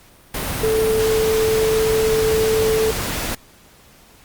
sine tone in noise, 440 Hz, A4, in tune, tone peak -15 dBFS, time 0.63-2.91 s, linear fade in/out 5 ms, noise pink, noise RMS -24 dBFS, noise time 0.34-3.35 s, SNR +6 dB, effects pink hiss -49 dBFS RMS until 4.24 s + Opus 48 kbps

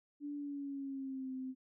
sine tone with pitch glide, 290 to 259.9 Hz, D4 to C4, -22 to -11 cents, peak -39 dBFS, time 0.2-1.55 s, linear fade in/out 50 ms, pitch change -189 cents, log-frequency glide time 0.35-1.33 s, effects none

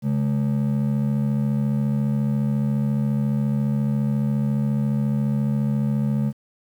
triangle ring-modulated tone, 174.61 Hz, F3, in tune, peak -14 dBFS, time 0.02-6.33 s, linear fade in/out 50 ms, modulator 37.2 Hz, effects 9-bit

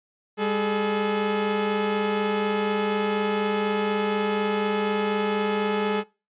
sawtooth tone pair together, 202 / 428.1 Hz, G#3 / A4, -48 / -47 cents, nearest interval octave + minor second, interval 1301 cents, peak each -23 / -20 dBFS, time 0.37-6.04 s, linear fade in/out 50 ms, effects noise-tail reverb RT60 0.3 s tail -22 dB re dry + resampled to 8000 Hz

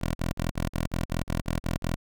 10% pulse tone bursts, 42 Hz, E1, 33 cents sharp, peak -18 dBFS, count 11, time 0.01-1.96 s, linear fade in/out 10 ms, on 140 ms, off 41 ms, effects none

